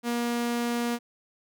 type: tone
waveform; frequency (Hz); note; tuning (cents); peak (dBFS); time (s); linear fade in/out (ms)
sawtooth; 237.9; A#3; +35; -22; 0.03-0.99; 50
effects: none